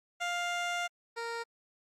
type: tone pair in turn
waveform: 15% pulse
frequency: 701 / 464.4 Hz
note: F5 / A#4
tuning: +6 / -7 cents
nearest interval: perfect fifth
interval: 713 cents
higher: first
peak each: -25 / -29 dBFS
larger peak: first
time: 0.2-0.88 / 1.16-1.44 s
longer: first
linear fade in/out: 20 ms
effects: low-pass 7000 Hz 12 dB/octave + Opus 48 kbps